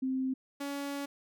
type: tone pair in turn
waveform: sine / sawtooth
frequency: 261.6 / 282 Hz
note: C4 / C#4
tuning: 0 / +30 cents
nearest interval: minor second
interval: 130 cents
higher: second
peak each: -29 / -31 dBFS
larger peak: first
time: 0.02-0.34 / 0.6-1.06 s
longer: second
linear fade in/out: 10 ms
effects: none